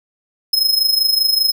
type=tone with amplitude modulation; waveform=45% pulse; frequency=5140 Hz; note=E8; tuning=45 cents flat; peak=-10 dBFS; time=0.53-1.52 s; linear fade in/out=5 ms; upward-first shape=sine; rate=25.1 Hz; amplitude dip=70%; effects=none